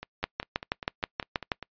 two click trains, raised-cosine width 0.3 ms, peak -10 / -21 dBFS, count 9 / 9, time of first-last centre 0.24-1.518 / 0.03-1.627 s, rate 6.26 / 5.01 Hz, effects noise-tail reverb RT60 0.1 s tail -26 dB re dry + resampled to 11025 Hz

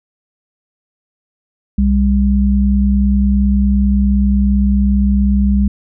sine tone pair together, 63.6 / 200.9 Hz, C2 / G3, -48 / +43 cents, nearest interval octave + minor sixth, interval 1991 cents, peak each -12 dBFS, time 1.78-5.68 s, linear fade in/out 5 ms, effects none

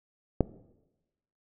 click, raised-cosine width 2 ms, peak -8 dBFS, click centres 0.407 s, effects noise-tail reverb RT60 1.0 s tail -18 dB re dry

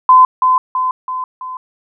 sine tone with echo, 1022 Hz, C6, 41 cents flat, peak -3 dBFS, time 0.09-0.25 s, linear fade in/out 2 ms, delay 330 ms, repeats 4, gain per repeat -5 dB, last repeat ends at 1.57 s, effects none

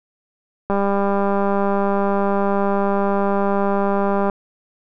click train, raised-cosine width 1 ms, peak -7 dBFS, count 717, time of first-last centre 0.7-4.298 s, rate 199 Hz, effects none

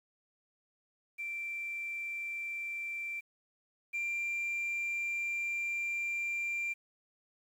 sine tone pair in turn, 2349 / 2372 Hz, D7 / D7, 0 / +17 cents, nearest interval unison, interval 17 cents, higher second, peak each -35 / -30 dBFS, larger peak second, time 1.18-3.21 / 3.93-6.74 s, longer second, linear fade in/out 20 ms, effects tanh soft clip ceiling -31 dBFS + 10-bit

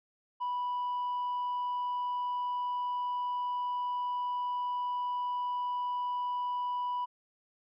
triangle tone with tanh clipping, 985 Hz, B5, 5 cents flat, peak -31 dBFS, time 0.4-7.06 s, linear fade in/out 20 ms, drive 6 dB, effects none

